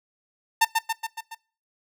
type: tone with echo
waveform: sawtooth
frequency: 899 Hz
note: A5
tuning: 37 cents sharp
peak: -11 dBFS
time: 0.61-0.65 s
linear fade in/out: 10 ms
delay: 140 ms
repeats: 5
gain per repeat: -4 dB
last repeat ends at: 1.35 s
effects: noise-tail reverb RT60 0.4 s tail -23 dB re dry